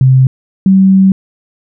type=tone pair in turn; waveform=sine; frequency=130.81 / 191.57 Hz; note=C3 / G3; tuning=0 / -40 cents; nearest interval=perfect fifth; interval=660 cents; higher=second; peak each=-3 dBFS; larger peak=neither; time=0.01-0.27 / 0.66-1.12 s; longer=second; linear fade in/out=2 ms; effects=none